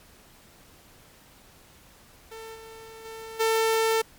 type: tone with level steps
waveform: sawtooth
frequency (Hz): 447.2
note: A4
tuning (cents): +28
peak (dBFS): -35 / -39 / -34 / -17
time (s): 2.31-4.02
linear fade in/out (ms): 10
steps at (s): 2.54 / 3.04 / 3.39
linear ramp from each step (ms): 20
effects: pink hiss -54 dBFS RMS until 4.18 s + MP3 96 kbps